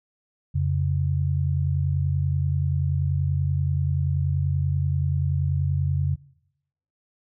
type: tone pair together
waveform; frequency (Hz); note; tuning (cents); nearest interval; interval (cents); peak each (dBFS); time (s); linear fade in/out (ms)
sine; 88.18 / 138.59; F2 / C#3; +17 / 0; minor sixth; 783; -23; 0.54-6.16; 20
effects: noise-tail reverb RT60 0.8 s tail -20 dB re dry